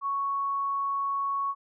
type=tone; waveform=sine; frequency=1110 Hz; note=C#6; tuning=2 cents sharp; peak=-26 dBFS; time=0.01-1.55 s; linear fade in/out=50 ms; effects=none